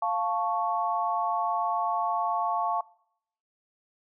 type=chord; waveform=sine; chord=F augmented; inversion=none; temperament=equal; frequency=698.5 / 880 / 1108.7 Hz; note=F5 / A5 / C#6; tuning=0 / 0 / 0 cents; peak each=-29 dBFS; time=0.02-2.81 s; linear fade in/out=5 ms; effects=noise-tail reverb RT60 0.7 s tail -23 dB re dry